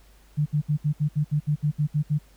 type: tone bursts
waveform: sine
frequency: 149 Hz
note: D3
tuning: 25 cents sharp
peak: -19 dBFS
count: 12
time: 0.37-2.188 s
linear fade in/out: 20 ms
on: 91 ms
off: 66 ms
effects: added 50 Hz sine -52 dBFS peak until 2.36 s + pink hiss -59 dBFS RMS until 2.36 s